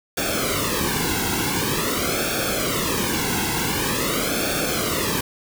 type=noise with flanger; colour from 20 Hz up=pink; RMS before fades=-23 dBFS; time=0.17-5.21 s; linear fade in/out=5 ms; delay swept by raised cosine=1 to 1.68 ms; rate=0.46 Hz; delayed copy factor=-0.85; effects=none